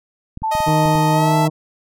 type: clicks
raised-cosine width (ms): 5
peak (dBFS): -17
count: 7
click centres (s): 0.374 / 0.421 / 0.552 / 0.604 / 0.684 / 0.858 / 0.954
type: tone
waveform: sine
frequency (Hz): 880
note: A5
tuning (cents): 0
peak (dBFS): -17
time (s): 0.43-1.46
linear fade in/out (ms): 10
type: tone with pitch glide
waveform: sawtooth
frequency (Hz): 624 to 660.7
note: D#5 to E5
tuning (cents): +5 to +4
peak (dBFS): -17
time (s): 0.51-1.48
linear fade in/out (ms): 10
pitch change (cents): +99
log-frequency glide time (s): 1.12-1.36
type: harmonic tone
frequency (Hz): 155.4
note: D#3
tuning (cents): -2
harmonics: 1 / 2 / 3 / 4 / 5 / 6 / 7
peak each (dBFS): -16 / -21 / -27 / -30 / -34 / -33 / -37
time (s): 0.66-1.5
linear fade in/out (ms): 20
effects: none